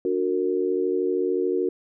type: chord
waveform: sine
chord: D augmented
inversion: none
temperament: just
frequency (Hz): 293.7 / 367.1 / 458.9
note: D4 / F#4 / A#4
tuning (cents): 0 / -14 / -27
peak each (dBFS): -29 / -23 / -26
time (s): 0.05-1.69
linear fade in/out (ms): 2
effects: none